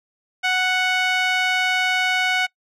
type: tone with band-pass filter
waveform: sawtooth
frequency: 740 Hz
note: F#5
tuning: in tune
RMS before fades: -20 dBFS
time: 0.43-2.47 s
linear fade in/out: 20 ms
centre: 2200 Hz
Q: 1.5
effects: noise-tail reverb RT60 0.1 s tail -24 dB re dry